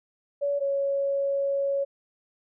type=tone pair in turn; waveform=sine; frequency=568 / 555.7 Hz; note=C#5 / C#5; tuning=+42 / +4 cents; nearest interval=unison; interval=38 cents; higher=first; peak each=-23 dBFS; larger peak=neither; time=0.41-0.6 / 0.6-1.85 s; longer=second; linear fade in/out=20 ms; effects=none